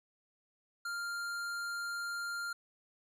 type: tone with hard clipping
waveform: sine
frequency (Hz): 1396.9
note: F6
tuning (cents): 0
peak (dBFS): -38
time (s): 0.85-2.53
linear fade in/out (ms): 5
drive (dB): 14
effects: none